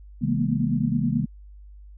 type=tone cluster; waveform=sine; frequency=134 / 162.2 / 205.7 / 230.9 / 240.3 Hz; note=C3 / E3 / G#3 / A#3 / B3; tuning=+42 / -28 / -16 / -16 / -47 cents; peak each=-27 dBFS; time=0.21-1.26 s; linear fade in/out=20 ms; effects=added 50 Hz sine -42 dBFS peak until 1.97 s